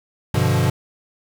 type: chord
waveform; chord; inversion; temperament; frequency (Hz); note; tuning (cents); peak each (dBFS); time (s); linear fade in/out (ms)
square; G dominant seventh; none; equal; 98 / 123.47 / 146.83 / 174.61; G2 / B2 / D3 / F3; 0 / 0 / 0 / 0; -22 / -20 / -23 / -25; 0.34-0.7; 5
effects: 7-bit